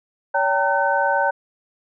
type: tone cluster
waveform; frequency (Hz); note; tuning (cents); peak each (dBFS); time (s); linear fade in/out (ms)
sine; 567 / 784 / 913 / 1518; C#5 / G5 / A#5 / F#6; +39 / 0 / -36 / +44; -22 / -23 / -21 / -22; 0.34-1.31; 10
effects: none